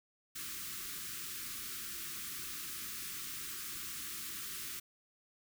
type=band-stop noise; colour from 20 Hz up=white; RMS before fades=-43 dBFS; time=0.35-4.8 s; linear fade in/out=10 ms; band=400 to 1100 Hz; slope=96 dB/octave; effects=none